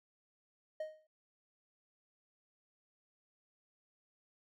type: tone with exponential decay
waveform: triangle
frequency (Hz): 622.3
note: D#5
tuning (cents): 0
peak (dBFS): -33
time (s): 0.8-1.07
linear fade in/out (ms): 5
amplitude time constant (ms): 57
effects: none